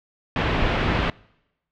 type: low-pass noise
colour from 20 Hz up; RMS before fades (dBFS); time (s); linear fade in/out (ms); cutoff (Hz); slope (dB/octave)
pink; -22; 0.36-1.1; 2; 3200; 24
effects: noise-tail reverb RT60 0.9 s tail -25 dB re dry